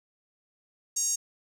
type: tone with high-pass filter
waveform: 5% pulse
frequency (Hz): 936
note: A#5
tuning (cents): +7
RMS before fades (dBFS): -28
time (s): 0.96-1.16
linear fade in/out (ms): 10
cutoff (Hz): 6600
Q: 6.9
effects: none